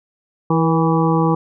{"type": "harmonic tone with a mistuned harmonic", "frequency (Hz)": 163.7, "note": "E3", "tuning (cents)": -12, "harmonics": [1, 2, 3, 5, 6, 7], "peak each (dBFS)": [-16, -19, -21, -23, -24, -24], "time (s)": [0.5, 1.35], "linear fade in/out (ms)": 5, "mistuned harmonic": 3, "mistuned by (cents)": -34, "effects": []}